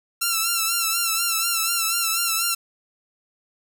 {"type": "tone with vibrato", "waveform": "5% pulse", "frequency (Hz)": 1351, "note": "E6", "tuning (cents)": 42, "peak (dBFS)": -9, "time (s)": [0.21, 2.55], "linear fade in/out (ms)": 10, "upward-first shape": "sine", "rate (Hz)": 4.1, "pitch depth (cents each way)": 53, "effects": []}